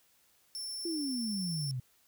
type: tone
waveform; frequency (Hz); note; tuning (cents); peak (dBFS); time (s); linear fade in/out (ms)
sawtooth; 5390; E8; +38; -35; 0.55-1.71; 0
type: exponential sweep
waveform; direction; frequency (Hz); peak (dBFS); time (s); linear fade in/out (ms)
sine; down; 349.2 to 122.1; -33; 0.85-1.8; 5
effects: white hiss -68 dBFS RMS until 2.07 s